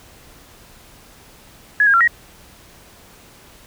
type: tone with pitch steps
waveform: sine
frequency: 1687 / 1622 / 1367 / 1892 Hz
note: G#6 / G#6 / F6 / A#6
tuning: +27 / -41 / -37 / +25 cents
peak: -10 dBFS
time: 1.8-2.076 s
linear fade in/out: 2 ms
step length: 69 ms
effects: pink hiss -46 dBFS RMS until 3.66 s